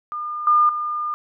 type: tone with level steps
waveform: sine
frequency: 1209 Hz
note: D6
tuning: 50 cents sharp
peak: -25 / -12 / -22 dBFS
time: 0.12-1.14 s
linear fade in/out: 0 ms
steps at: 0.47 / 0.69 s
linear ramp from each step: 2 ms
effects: none